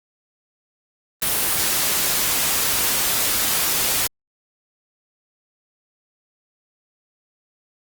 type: noise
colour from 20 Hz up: white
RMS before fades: -20 dBFS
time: 1.22-4.07 s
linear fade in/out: 2 ms
effects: Opus 32 kbps